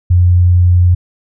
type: tone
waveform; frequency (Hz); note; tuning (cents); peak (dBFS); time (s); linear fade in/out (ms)
sine; 88.9; F2; +31; -5; 0.1-0.95; 10
effects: none